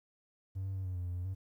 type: tone with pitch steps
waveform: triangle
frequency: 95.5 / 96.6 / 95.1 / 92.2 / 89.4 / 88.8 / 89.5 / 95 Hz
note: G2 / G2 / F#2 / F#2 / F2 / F2 / F2 / F#2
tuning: -45 / -25 / +48 / -6 / +41 / +29 / +43 / +46 cents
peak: -32 dBFS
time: 0.55-1.35 s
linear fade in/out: 20 ms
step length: 100 ms
effects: tanh soft clip ceiling -30 dBFS + 12-bit